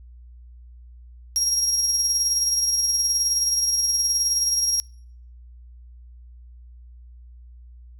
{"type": "tone with tremolo", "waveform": "35% pulse", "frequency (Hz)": 5610, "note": "F8", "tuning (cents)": 7, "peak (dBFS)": -15, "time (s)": [1.36, 4.8], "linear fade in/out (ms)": 0, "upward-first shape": "sine", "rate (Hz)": 19, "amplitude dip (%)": 40, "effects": ["noise-tail reverb RT60 0.6 s tail -26 dB re dry", "added 60 Hz sine -42 dBFS peak until 7.99 s"]}